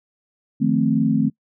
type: chord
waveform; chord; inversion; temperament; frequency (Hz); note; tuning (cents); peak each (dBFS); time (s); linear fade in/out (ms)
sine; F dominant seventh; third; equal with one note detuned; 155.56 / 177.15 / 220 / 261.6; Eb3 / F3 / A3 / C4; 0 / +25 / 0 / 0; -22 / -25 / -19 / -20; 0.6-1.3; 20
effects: noise-tail reverb RT60 0.1 s tail -24 dB re dry